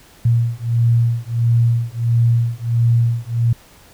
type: beating tone pair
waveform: sine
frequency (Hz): 116.54 / 118.04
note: A#2 / A#2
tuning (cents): 0 / +22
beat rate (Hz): 1.5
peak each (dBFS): -16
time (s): 0.25-3.53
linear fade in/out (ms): 5
effects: pink hiss -47 dBFS RMS until 3.93 s

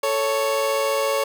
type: tone pair together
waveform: 30% pulse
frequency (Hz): 440.8 / 555.4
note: A4 / C#5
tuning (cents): +3 / +3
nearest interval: major third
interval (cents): 400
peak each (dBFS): -23 / -18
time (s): 0.03-1.24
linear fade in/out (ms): 5
effects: none

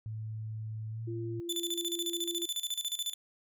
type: tone with pitch glide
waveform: sine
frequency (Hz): 109.4 to 114.18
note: A2 to A#2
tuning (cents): -9 to -35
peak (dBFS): -36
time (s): 0.06-1.4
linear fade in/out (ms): 0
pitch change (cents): +74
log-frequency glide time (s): 0.9-1.05
type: tone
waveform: sine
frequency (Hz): 342.7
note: F4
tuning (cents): -33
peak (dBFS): -37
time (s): 1.07-2.46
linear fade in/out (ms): 10
type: tone with tremolo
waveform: sawtooth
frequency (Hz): 3507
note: A7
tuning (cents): -6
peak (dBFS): -28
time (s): 1.49-3.14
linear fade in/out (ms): 5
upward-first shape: square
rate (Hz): 14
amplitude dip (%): 80
effects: none

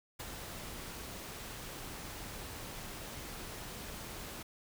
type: noise with ADSR envelope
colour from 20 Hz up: pink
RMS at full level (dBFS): -41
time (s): 0.19-4.43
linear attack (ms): 12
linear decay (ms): 30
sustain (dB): -4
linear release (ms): 8
effects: none

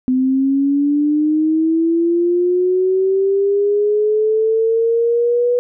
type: linear sweep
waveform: sine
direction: up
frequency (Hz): 254.1 to 490.1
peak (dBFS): -12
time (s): 0.08-5.59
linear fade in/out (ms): 0
effects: none

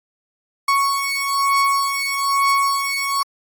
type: beating tone pair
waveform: 35% pulse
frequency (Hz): 1108.7 / 1109.8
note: C#6 / C#6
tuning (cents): 0 / +2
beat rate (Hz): 1.1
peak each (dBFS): -18 / -18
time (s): 0.68-3.23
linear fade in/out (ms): 5
effects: AAC 64 kbps

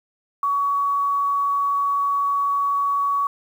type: tone with quantisation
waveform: sine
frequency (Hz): 1127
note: C#6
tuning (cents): +28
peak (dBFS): -18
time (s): 0.43-3.27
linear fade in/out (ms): 2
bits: 8
effects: none

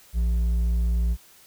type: tone with hard clipping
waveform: sine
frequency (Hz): 58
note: A#1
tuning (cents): -8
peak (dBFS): -21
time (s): 0.13-1.17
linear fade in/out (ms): 50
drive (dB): 4
effects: white hiss -53 dBFS RMS until 1.46 s

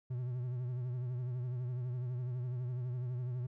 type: tone with vibrato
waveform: triangle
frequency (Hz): 124.3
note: B2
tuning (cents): +12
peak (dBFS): -33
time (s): 0.1-3.47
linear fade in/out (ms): 10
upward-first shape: triangle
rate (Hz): 12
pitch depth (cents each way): 74
effects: none

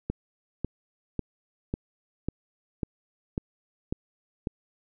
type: click train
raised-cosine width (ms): 3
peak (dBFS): -15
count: 9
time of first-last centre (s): 0.1-4.472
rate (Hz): 1.83
effects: none

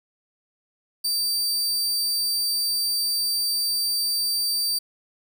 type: tone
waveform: sawtooth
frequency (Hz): 4649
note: D8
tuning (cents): -18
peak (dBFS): -19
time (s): 1.04-4.79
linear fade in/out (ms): 10
effects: none

